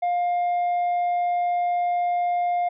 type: tone with tanh clipping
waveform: sine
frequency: 706 Hz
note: F5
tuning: 19 cents sharp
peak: -21 dBFS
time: 0.02-2.69 s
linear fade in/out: 10 ms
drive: 3 dB
effects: none